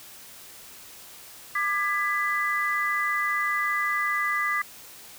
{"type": "chord", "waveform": "sine", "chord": "G# diminished", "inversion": "second", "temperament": "just", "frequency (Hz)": [1196.1, 1661.2, 1993.5], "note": ["D6", "G#6", "B6"], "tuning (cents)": [31, 0, 16], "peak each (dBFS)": [-27, -31, -26], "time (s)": [1.55, 4.62], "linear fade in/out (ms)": 5, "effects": ["white hiss -46 dBFS RMS until 5.18 s"]}